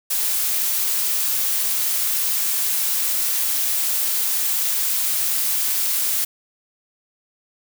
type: noise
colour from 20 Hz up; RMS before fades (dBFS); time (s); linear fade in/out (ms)
blue; -21; 0.1-6.25; 10
effects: none